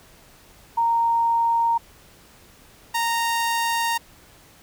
sine / sawtooth tone pair in turn, 927 / 927 Hz, A#5 / A#5, -10 / -10 cents, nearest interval unison, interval 0 cents, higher neither, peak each -17 dBFS, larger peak neither, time 0.77-1.78 / 2.94-3.98 s, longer second, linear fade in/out 10 ms, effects pink hiss -51 dBFS RMS until 4.62 s

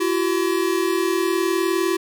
square tone pair together, 338.8 / 378.5 Hz, E4 / F#4, +48 / +39 cents, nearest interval major second, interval 191 cents, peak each -22 dBFS, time 0-1.97 s, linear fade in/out 10 ms, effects none

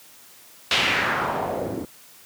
white noise with low-pass filter sweep, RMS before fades -24 dBFS, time 0.71-1.85 s, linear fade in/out 2 ms, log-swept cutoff 3600 to 320 Hz, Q 1.9, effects white hiss -49 dBFS RMS until 2.25 s + high-pass 80 Hz 12 dB/octave

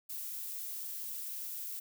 violet noise, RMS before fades -41 dBFS, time 0.09-1.8 s, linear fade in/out 10 ms, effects none

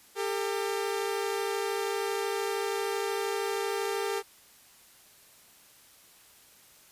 sawtooth tone pair together, 398.5 / 451.4 Hz, G4 / A4, +28 / +44 cents, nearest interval major second, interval 216 cents, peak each -27 / -29 dBFS, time 0.15-4.23 s, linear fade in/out 50 ms, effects white hiss -57 dBFS RMS until 6.91 s + resampled to 32000 Hz

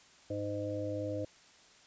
harmonic tone, 102.7 Hz, G#2, 19 cents flat, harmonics 1 / 3 / 5 / 6, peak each -40 / -39 / -38 / -41 dBFS, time 0.3-1.25 s, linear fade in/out 5 ms, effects white hiss -60 dBFS RMS until 1.86 s + resampled to 16000 Hz

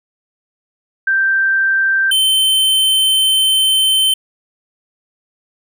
sine / square tone pair in turn, 1568 / 3087 Hz, G6 / G7, 0 / -27 cents, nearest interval octave, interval 1173 cents, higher second, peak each -11 dBFS, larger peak neither, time 1.07-2.11 / 2.11-4.14 s, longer second, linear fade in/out 5 ms, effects none

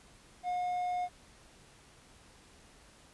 triangle tone, 719 Hz, F#5, 50 cents flat, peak -29 dBFS, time 0.43-1.09 s, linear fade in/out 50 ms, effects pink hiss -59 dBFS RMS until 3.13 s + resampled to 24000 Hz

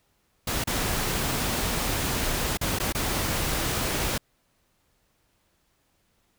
pink noise with dropouts, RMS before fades -27 dBFS, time 0.47-4.18 s, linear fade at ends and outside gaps 5 ms, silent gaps 0.64-0.672 / 2.573-2.612 / 2.788-2.799 / 2.925-2.948 s, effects pink hiss -69 dBFS RMS until 6.38 s

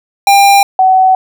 square / sine tone pair in turn, 798 / 753.2 Hz, G5 / F#5, +31 / +31 cents, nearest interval minor second, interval 100 cents, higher first, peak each -4 dBFS, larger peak neither, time 0.27-0.63 / 0.79-1.15 s, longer neither, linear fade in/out 2 ms, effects none

